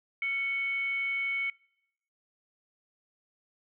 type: tone with frequency modulation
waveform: sine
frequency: 2217 Hz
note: C#7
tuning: in tune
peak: -28 dBFS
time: 0.22-1.5 s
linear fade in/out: 2 ms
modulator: 849 Hz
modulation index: 0.22
effects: noise-tail reverb RT60 0.8 s tail -26 dB re dry

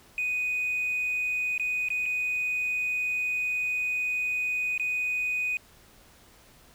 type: tone with dropouts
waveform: triangle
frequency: 2489 Hz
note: D#7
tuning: in tune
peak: -23 dBFS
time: 0.18-5.57 s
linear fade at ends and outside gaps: 1 ms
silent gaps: 1.579-1.597 / 1.886-1.903 / 2.057-2.061 / 4.778-4.797 s
effects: tanh soft clip ceiling -22 dBFS + pink hiss -56 dBFS RMS until 6.74 s

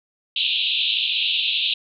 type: band-pass noise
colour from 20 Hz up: white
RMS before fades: -22 dBFS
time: 0.36-1.74 s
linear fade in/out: 5 ms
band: 2600 to 3900 Hz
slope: 96 dB/octave
effects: none

